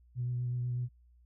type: tone with vibrato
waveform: sine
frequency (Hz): 123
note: B2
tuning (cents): -7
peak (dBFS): -30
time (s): 0.15-0.89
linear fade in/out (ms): 50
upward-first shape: sine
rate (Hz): 8.1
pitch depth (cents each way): 16
effects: tanh soft clip ceiling -26 dBFS + added 60 Hz sine -59 dBFS peak until 1.25 s